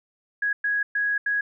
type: tone bursts at uneven times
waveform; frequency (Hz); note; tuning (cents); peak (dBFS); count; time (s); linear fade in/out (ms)
sine; 1661.2; G#6; 0; -21; 4; 0.42-0.53 / 0.64-0.83 / 0.95-1.18 / 1.26-1.41; 5
effects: none